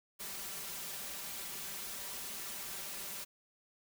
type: noise with comb filter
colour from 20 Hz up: white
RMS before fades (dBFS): -43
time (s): 0.19-3.25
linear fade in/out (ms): 20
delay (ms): 5.1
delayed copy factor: +0.65
effects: none